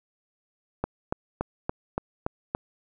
click train, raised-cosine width 1 ms, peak -12 dBFS, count 7, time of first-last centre 0.84-2.549 s, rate 3.51 Hz, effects none

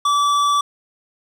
triangle tone with hard clipping, 1155 Hz, D6, 29 cents flat, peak -16 dBFS, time 0.05-0.61 s, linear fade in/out 5 ms, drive 16 dB, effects none

